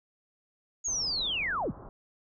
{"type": "linear sweep", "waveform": "sine", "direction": "down", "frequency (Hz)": [6780, 35.35], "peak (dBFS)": -28, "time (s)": [0.84, 1.72], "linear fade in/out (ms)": 20}
{"type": "low-pass noise", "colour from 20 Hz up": "pink", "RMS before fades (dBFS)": -46, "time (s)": [0.88, 1.89], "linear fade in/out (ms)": 0, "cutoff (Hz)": 1300, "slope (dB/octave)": 48}
{"effects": []}